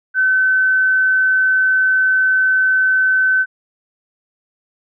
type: tone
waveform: sine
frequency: 1524 Hz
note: G6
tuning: 49 cents flat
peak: -11 dBFS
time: 0.14-3.46 s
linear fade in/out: 50 ms
effects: none